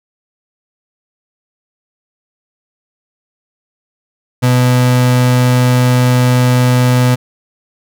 35% pulse tone, 125.1 Hz, B2, 23 cents sharp, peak -6 dBFS, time 4.42-7.16 s, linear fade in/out 20 ms, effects none

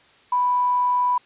sine tone with quantisation, 988 Hz, B5, in tune, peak -17 dBFS, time 0.32-1.18 s, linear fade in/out 5 ms, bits 7, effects white hiss -54 dBFS RMS until 1.25 s + resampled to 8000 Hz

